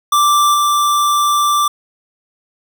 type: tone with level steps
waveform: square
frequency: 1174.7 Hz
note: D6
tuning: in tune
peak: -10 / -12 dBFS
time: 0.12-1.68 s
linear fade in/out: 5 ms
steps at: 0.54 s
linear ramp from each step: 2 ms
effects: none